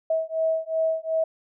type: beating tone pair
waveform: sine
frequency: 643 / 645.7 Hz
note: E5 / E5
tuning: -43 / -36 cents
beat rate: 2.7 Hz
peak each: -25 dBFS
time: 0.1-1.24 s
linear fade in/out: 5 ms
effects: none